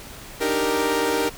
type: chord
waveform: sawtooth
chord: Eb major seventh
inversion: third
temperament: equal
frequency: 293.7 / 311.1 / 392 / 466.2 Hz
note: D4 / Eb4 / G4 / Bb4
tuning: 0 / 0 / 0 / 0 cents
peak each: -25 / -24 / -22 / -19 dBFS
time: 0.4-1.3 s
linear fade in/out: 20 ms
effects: pink hiss -40 dBFS RMS until 1.37 s